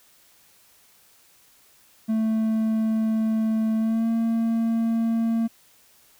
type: tone with pitch glide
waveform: triangle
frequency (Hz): 220.8 to 227.8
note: A3 to A#3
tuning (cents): +6 to -40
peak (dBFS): -18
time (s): 2.08-5.48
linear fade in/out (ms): 20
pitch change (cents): +54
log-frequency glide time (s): 3.77-4.08
effects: white hiss -57 dBFS RMS until 6.19 s